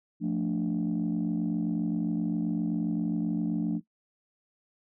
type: chord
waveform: sine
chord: D minor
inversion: first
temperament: equal with one note detuned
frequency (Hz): 174.61 / 222.2 / 293.7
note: F3 / A3 / D4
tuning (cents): 0 / +17 / 0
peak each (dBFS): -29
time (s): 0.2-3.81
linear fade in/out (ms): 50
effects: noise-tail reverb RT60 0.1 s tail -18 dB re dry + tanh soft clip ceiling -21 dBFS